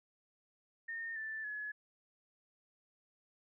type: tone with pitch steps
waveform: sine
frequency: 1829 / 1762.6 / 1698.6 Hz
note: A#6 / A6 / G#6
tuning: -33 / +3 / +39 cents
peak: -39 dBFS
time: 0.88-1.72 s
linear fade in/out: 10 ms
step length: 280 ms
effects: none

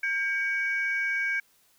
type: tone pair together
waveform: sine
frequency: 1597 / 2258 Hz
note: G6 / C#7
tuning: +32 / +31 cents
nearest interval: tritone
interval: 599 cents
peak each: -27 dBFS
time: 0.03-1.4 s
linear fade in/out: 5 ms
effects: tanh soft clip ceiling -19 dBFS + white hiss -64 dBFS RMS until 1.78 s

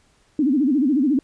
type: tone with vibrato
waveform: sine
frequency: 277.2 Hz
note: C#4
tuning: in tune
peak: -15 dBFS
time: 0.39-1.19 s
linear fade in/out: 2 ms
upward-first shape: sine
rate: 14 Hz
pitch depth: 210 cents each way
effects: pink hiss -60 dBFS RMS until 1.23 s + resampled to 22050 Hz

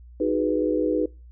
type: chord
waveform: sine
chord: G# minor seventh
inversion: second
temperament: equal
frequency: 311.1 / 370 / 415.3 / 493.9 Hz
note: D#4 / F#4 / G#4 / B4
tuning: 0 / 0 / 0 / 0 cents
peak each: -24 / -28 / -27 / -25 dBFS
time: 0.2-1.06 s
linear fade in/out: 5 ms
effects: noise-tail reverb RT60 0.3 s tail -25 dB re dry + added 60 Hz sine -43 dBFS peak until 1.31 s

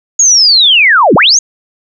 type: linear two-way sweep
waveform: sine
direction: down then up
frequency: 6760 to 138.59 to 6760 Hz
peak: -3 dBFS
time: 0.19-1.39 s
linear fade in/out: 5 ms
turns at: 1.15 s
effects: none

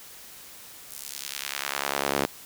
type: tone with high-pass filter sweep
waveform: sawtooth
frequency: 70 Hz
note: C#2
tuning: 18 cents sharp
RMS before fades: -31 dBFS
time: 0.9-2.26 s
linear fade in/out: 10 ms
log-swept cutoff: 9600 to 300 Hz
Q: 0.79
effects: white hiss -46 dBFS RMS until 2.45 s

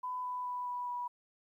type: tone with pitch steps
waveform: sine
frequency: 1002 / 995.7 / 989.3 / 983.1 / 976.9 Hz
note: B5 / B5 / B5 / B5 / B5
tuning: +25 / +14 / +3 / -8 / -19 cents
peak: -35 dBFS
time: 0.03-1.08 s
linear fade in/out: 10 ms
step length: 210 ms
effects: 12-bit

